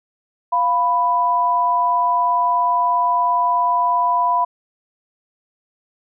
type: tone pair together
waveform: sine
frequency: 698.5 / 990.5 Hz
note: F5 / B5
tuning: 0 / +5 cents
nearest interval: tritone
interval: 605 cents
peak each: -21 / -15 dBFS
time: 0.52-4.45 s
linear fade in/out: 10 ms
effects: none